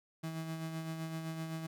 35% pulse tone with tremolo, 161.5 Hz, E3, 35 cents flat, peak -35 dBFS, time 0.23-1.67 s, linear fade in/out 10 ms, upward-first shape sine, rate 7.8 Hz, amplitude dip 40%, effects none

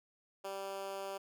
10% pulse tone with high-pass filter, 195.3 Hz, G3, 6 cents flat, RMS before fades -42 dBFS, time 0.44-1.18 s, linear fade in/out 10 ms, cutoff 480 Hz, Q 2.2, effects none

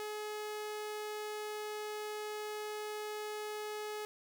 sawtooth tone, 423.5 Hz, G#4, 34 cents sharp, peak -35 dBFS, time 0-4.05 s, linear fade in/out 0 ms, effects none

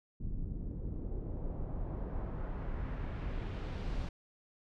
brown noise with low-pass filter sweep, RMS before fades -38 dBFS, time 0.2-4.09 s, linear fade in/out 5 ms, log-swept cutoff 220 to 5100 Hz, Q 1, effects none

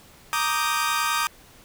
sawtooth chord, Eb major seventh, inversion second, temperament equal, 932.3 / 1174.7 / 1244.5 / 1568 Hz, Bb5 / D6 / Eb6 / G6, 0 / 0 / 0 / 0 cents, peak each -25 / -24 / -22 / -26 dBFS, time 0.33-1.27 s, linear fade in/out 0 ms, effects pink hiss -51 dBFS RMS until 1.64 s

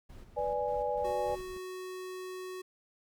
brown noise with tremolo, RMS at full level -48 dBFS, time 0.09-1.58 s, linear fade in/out 10 ms, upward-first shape square, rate 3.4 Hz, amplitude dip 50%
sine chord, G# diminished, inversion first, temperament equal, 493.9 / 587.3 / 830.6 Hz, B4 / D5 / G#5, 0 / 0 / 0 cents, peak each -34 dBFS, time 0.36-1.36 s, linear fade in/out 20 ms
square tone, 370 Hz, F#4, in tune, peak -40 dBFS, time 1.04-2.62 s, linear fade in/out 10 ms
effects none

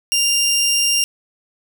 20% pulse tone pair together, 2794 / 5588 Hz, F7 / F8, 0 / 0 cents, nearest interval octave, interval 1200 cents, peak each -12 / -17 dBFS, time 0.12-1.04 s, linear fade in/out 0 ms, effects none

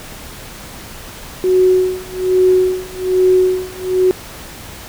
sine tone with tremolo, 370 Hz, F#4, in tune, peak -7 dBFS, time 1.44-4.11 s, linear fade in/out 0 ms, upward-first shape sine, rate 1.2 Hz, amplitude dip 95%, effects pink hiss -33 dBFS RMS until 4.88 s

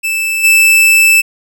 45% pulse tone with level steps, 2637 Hz, E7, in tune, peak -13 / -5 dBFS, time 0.03-1.22 s, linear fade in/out 20 ms, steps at 0.43 s, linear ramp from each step 20 ms, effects none

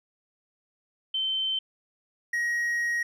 sine / triangle tone pair in turn, 3091 / 1890.1 Hz, G7 / A#6, -25 / +23 cents, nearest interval major sixth, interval 852 cents, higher first, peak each -25 / -23 dBFS, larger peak second, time 1.14-1.59 / 2.33-3.03 s, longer second, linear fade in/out 5 ms, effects none

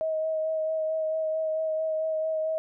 sine tone with vibrato, 633 Hz, D#5, 30 cents sharp, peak -25 dBFS, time 0.01-2.58 s, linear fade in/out 0 ms, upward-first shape sine, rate 4.5 Hz, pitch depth 16 cents each way, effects none

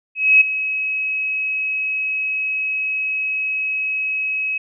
sine tone with ADSR envelope, 2558 Hz, D#7, 47 cents sharp, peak -6 dBFS, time 0.15-4.58 s, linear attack 260 ms, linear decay 10 ms, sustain -13 dB, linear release 6 ms, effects none

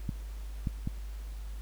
clicks, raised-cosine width 5 ms, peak -19 dBFS, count 3, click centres 0.092 / 0.672 / 0.874 s, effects added 51 Hz sine -37 dBFS peak until 1.61 s + pink hiss -56 dBFS RMS until 1.61 s

